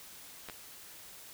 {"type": "clicks", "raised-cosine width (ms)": 0.3, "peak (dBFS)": -26, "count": 2, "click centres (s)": [0.487, 0.498], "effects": ["white hiss -51 dBFS RMS until 1.33 s"]}